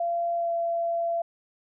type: tone with pitch glide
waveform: sine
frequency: 685 to 677.9 Hz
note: F5 to E5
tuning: -34 to +48 cents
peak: -24 dBFS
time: 0-1.22 s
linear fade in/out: 5 ms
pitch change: -18 cents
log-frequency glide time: 0.36-0.51 s
effects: none